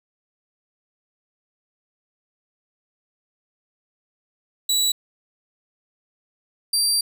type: tone pair in turn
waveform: 25% pulse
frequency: 3928 / 4705 Hz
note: B7 / D8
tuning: -10 / +2 cents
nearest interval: minor third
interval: 312 cents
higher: second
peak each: -14 / -13 dBFS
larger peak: second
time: 4.69-4.92 / 6.73-7.01 s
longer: second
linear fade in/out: 5 ms
effects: none